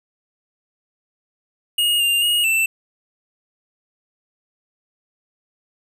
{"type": "tone with pitch steps", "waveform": "square", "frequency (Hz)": [2865, 2797, 2873, 2667], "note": ["F7", "F7", "F7", "E7"], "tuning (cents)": [44, 2, 48, 20], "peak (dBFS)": -16, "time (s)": [1.78, 2.66], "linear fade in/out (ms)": 5, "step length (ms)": 220, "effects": []}